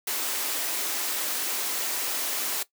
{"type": "high-pass noise", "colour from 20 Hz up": "white", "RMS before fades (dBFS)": -29, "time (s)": [0.07, 2.63], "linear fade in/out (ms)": 5, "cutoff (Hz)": 250, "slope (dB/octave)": 48, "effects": ["noise-tail reverb RT60 0.1 s tail -17 dB re dry"]}